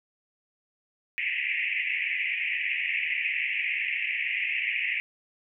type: band-pass noise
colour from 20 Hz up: white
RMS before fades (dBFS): -29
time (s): 1.18-5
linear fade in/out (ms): 0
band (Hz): 1900 to 2700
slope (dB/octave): 96
effects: none